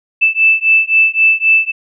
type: beating tone pair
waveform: sine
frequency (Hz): 2637 / 2640.8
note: E7 / E7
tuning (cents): 0 / +2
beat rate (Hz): 3.8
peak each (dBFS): -11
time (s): 0.21-1.72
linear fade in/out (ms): 20
effects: none